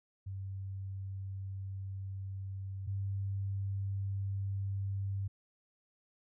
sine tone pair in turn, 96.7 / 98.22 Hz, G2 / G2, -23 / +4 cents, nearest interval unison, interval 27 cents, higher second, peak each -38 / -33 dBFS, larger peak second, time 0.26-2.87 / 2.87-5.28 s, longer first, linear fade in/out 10 ms, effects none

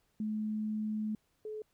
sine tone pair in turn, 214.7 / 429.4 Hz, A3 / A4, -42 / -42 cents, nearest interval octave, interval 1200 cents, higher second, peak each -32 / -38 dBFS, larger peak first, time 0.2-1.15 / 1.45-1.62 s, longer first, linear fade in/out 2 ms, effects pink hiss -75 dBFS RMS until 1.73 s

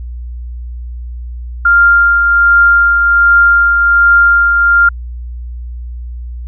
sine tone with tremolo, 1396.9 Hz, F6, in tune, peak -3 dBFS, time 1.65-4.89 s, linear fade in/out 5 ms, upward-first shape triangle, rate 1.3 Hz, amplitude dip 40%, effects added 60 Hz sine -21 dBFS peak until 6.47 s

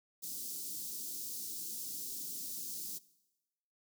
white band-stop noise, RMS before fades -42 dBFS, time 0.22-2.99 s, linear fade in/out 20 ms, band 340 to 4700 Hz, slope 24 dB/octave, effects noise-tail reverb RT60 1.0 s tail -20 dB re dry + high-pass 200 Hz 12 dB/octave

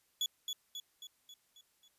35% pulse tone with echo, 3399 Hz, G#7, 39 cents sharp, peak -29 dBFS, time 0.21-0.26 s, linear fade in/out 2 ms, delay 270 ms, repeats 6, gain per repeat -5 dB, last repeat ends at 1.88 s, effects white hiss -74 dBFS RMS until 1.98 s + resampled to 32000 Hz

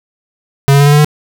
square tone with pitch steps, 138.59 / 140.77 / 142.98 / 145.23 / 147.51 / 149.83 Hz, C#3 / C#3 / D3 / D3 / D3 / D3, 0 / +27 / -46 / -19 / +8 / +35 cents, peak -5 dBFS, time 0.68-1.046 s, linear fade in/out 0 ms, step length 61 ms, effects none

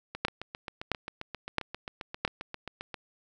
two click trains, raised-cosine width 0.3 ms, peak -21 / -9 dBFS, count 22 / 4, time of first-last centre 0.15-2.943 / 0.25-2.25 s, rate 7.52 / 1.5 Hz, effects none

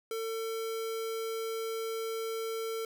square tone, 450 Hz, A4, 39 cents sharp, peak -34 dBFS, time 0.11-2.85 s, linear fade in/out 2 ms, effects none

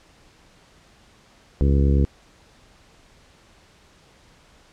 harmonic tone, 69.6 Hz, C#2, 8 cents sharp, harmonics 1 / 2 / 3 / 4 / 5 / 6 / 7, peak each -16 / -22 / -26 / -28 / -30 / -32 / -33 dBFS, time 1.61-2.05 s, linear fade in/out 0 ms, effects pink hiss -54 dBFS RMS until 4.72 s + low-pass 7000 Hz 12 dB/octave

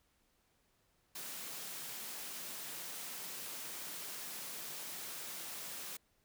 white high-pass noise, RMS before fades -45 dBFS, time 1.15-5.97 s, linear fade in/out 5 ms, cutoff 130 Hz, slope 96 dB/octave, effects pink hiss -75 dBFS RMS until 6.24 s

